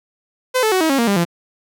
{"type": "tone with pitch steps", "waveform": "sawtooth", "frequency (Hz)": [510, 436.4, 373.3, 319.4, 273.3, 233.8, 200.1, 171.18], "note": ["C5", "A4", "F#4", "D#4", "C#4", "A#3", "G3", "F3"], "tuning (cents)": [-44, -14, 15, 45, -24, 5, 36, -34], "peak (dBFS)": -10, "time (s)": [0.54, 1.252], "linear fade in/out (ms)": 20, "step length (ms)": 89, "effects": []}